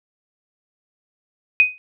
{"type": "tone with exponential decay", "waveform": "sine", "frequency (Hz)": 2500, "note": "D#7", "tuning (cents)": 8, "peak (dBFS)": -6, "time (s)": [1.6, 1.78], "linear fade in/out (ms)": 0, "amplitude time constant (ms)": 38, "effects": []}